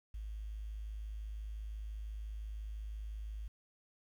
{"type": "tone", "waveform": "sine", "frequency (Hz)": 52.9, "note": "G#1", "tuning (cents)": 33, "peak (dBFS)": -40, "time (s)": [0.14, 3.48], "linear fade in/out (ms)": 5, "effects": ["11-bit"]}